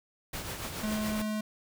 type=noise with tremolo; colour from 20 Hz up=pink; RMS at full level=-36 dBFS; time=0.33-1.22 s; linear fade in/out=5 ms; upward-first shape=triangle; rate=7.1 Hz; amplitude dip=50%
type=tone; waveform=square; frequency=214 Hz; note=A3; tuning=48 cents flat; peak=-31 dBFS; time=0.83-1.41 s; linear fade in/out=5 ms
effects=none